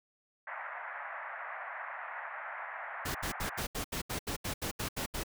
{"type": "band-pass noise", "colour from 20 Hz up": "white", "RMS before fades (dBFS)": -42, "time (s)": [0.47, 3.62], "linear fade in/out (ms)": 5, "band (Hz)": [630, 2000], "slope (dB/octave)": 48}
{"type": "noise bursts", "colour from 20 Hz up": "pink", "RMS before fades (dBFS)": -36, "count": 13, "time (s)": [3.05, 5.236], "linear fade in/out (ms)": 10, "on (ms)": 98, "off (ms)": 76}
{"effects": []}